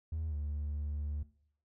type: tone with pitch glide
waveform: triangle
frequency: 79.4 to 73.66 Hz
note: D#2 to D2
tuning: +36 to +6 cents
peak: -31 dBFS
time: 0.12-1.23 s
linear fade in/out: 5 ms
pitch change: -130 cents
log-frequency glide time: 0.28-0.35 s
effects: noise-tail reverb RT60 0.6 s tail -20 dB re dry + tanh soft clip ceiling -29 dBFS